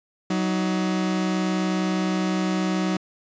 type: tone pair together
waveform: 40% pulse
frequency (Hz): 186.5 / 313.7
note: F#3 / D#4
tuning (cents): +14 / +14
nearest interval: major sixth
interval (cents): 900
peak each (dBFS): -22 / -26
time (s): 0.3-2.97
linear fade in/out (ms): 5
effects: resampled to 16000 Hz